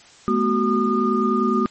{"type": "tone cluster", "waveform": "sine", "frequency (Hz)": [213.5, 243.3, 373.5, 1218], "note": ["G#3", "B3", "F#4", "D#6"], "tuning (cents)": [48, -26, 16, -37], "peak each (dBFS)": -22, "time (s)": [0.28, 1.66], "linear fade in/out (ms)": 0, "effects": ["white hiss -48 dBFS RMS until 1.7 s", "MP3 32 kbps"]}